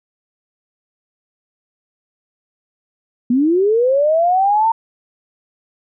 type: linear sweep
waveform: sine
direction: up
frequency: 233.1 to 919 Hz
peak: -11 dBFS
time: 3.3-4.72 s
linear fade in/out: 5 ms
effects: none